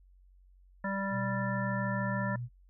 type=harmonic tone; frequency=196 Hz; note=G3; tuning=in tune; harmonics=1 / 3 / 5 / 7 / 9; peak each=-34 / -38 / -39 / -42 / -38 dBFS; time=0.84-2.36 s; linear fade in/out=5 ms
type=tone with pitch glide; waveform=sine; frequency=123.47 to 121.56 Hz; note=B2 to B2; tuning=0 to -27 cents; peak=-35 dBFS; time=1.1-2.49 s; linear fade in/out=50 ms; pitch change=-27 cents; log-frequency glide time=1.58-1.99 s
effects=noise-tail reverb RT60 0.1 s tail -23 dB re dry + added 46 Hz sine -57 dBFS peak until 2.69 s